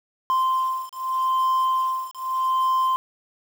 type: beating tone pair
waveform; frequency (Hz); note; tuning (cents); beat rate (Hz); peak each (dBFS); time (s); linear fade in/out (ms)
sine; 1041 / 1041.82; C6 / C6; -9 / -8; 0.82; -21; 0.3-2.96; 0
effects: tanh soft clip ceiling -17 dBFS + 7-bit